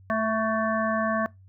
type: harmonic tone with a mistuned harmonic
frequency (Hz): 220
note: A3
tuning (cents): 0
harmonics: 1 / 3 / 5 / 7 / 8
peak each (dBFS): -28 / -26 / -28 / -34 / -33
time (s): 0.1-1.26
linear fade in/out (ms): 0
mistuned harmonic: 5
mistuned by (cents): +27
effects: noise-tail reverb RT60 0.2 s tail -23 dB re dry + added 95 Hz sine -49 dBFS peak until 1.48 s